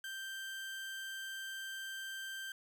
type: tone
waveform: 30% pulse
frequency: 1568 Hz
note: G6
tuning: in tune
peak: -39 dBFS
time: 0.04-2.52 s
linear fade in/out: 2 ms
effects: none